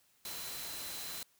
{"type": "tone in noise", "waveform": "sine", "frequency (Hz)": 4046, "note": "B7", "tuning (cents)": 41, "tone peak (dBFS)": -48, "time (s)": [0.25, 1.23], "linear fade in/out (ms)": 2, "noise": "white", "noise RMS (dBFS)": -43, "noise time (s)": [0.25, 1.23], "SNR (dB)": -8, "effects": ["white hiss -70 dBFS RMS until 1.39 s"]}